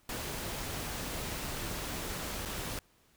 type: noise with dropouts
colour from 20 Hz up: pink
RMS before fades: -38 dBFS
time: 0.09-2.79 s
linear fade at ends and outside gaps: 2 ms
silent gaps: 2.452-2.456 s
effects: pink hiss -67 dBFS RMS until 3.16 s